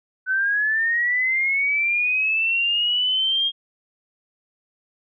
sine linear sweep, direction up, 1505 to 3248 Hz, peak -18 dBFS, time 0.26-3.52 s, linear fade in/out 50 ms, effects none

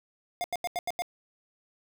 square tone bursts, 708 Hz, F5, 23 cents sharp, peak -29 dBFS, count 6, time 0.41-1.021 s, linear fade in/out 0 ms, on 31 ms, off 85 ms, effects none

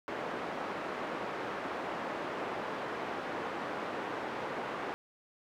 pink band-pass noise, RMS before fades -38 dBFS, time 0.08-4.94 s, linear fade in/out 0 ms, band 340 to 1600 Hz, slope 12 dB/octave, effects none

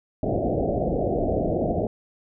white low-pass noise, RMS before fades -24 dBFS, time 0.23-1.87 s, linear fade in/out 2 ms, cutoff 720 Hz, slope 96 dB/octave, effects none

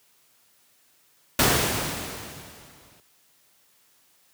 pink noise with exponential decay, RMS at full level -17 dBFS, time 1.39-3 s, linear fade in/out 2 ms, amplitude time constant 350 ms, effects white hiss -62 dBFS RMS until 4.33 s + high-pass 80 Hz 12 dB/octave

